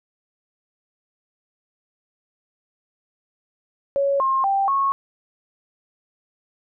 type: tone with pitch steps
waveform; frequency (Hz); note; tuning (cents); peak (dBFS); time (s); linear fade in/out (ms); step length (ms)
sine; 557 / 1066 / 786 / 1097; C#5 / C6 / G5 / C#6; +8 / +32 / +4 / -18; -17; 3.96-4.92; 0; 240
effects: none